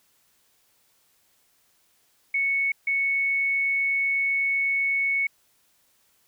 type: tone bursts at uneven times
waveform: sine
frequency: 2213 Hz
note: C#7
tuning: 3 cents flat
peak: -21 dBFS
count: 2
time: 2.34-2.72 / 2.87-5.27 s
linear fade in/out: 5 ms
effects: white hiss -65 dBFS RMS until 6.27 s